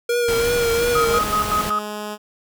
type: tone with vibrato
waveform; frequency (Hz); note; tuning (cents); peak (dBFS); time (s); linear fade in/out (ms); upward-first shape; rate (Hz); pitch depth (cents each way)
square; 471.7; A#4; +20; -18; 0.09-1.19; 5; triangle; 2.8; 44
type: noise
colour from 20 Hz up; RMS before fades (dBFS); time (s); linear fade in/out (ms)
pink; -27; 0.28-1.7; 5
type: tone with tremolo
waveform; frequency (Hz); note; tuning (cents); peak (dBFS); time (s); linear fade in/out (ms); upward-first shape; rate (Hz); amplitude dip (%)
sine; 1259; D#6; +20; -17; 0.95-1.79; 5; square; 5.3; 75
type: tone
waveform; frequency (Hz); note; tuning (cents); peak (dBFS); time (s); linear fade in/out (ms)
10% pulse; 210; G#3; +19; -19; 1.04-2.18; 50
effects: none